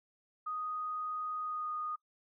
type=tone with pitch glide; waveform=sine; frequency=1244.5 to 1233.1 Hz; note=D#6 to D#6; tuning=0 to -16 cents; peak=-35 dBFS; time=0.46-1.96 s; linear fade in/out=10 ms; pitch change=-16 cents; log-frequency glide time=1.42-1.7 s; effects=noise-tail reverb RT60 0.1 s tail -22 dB re dry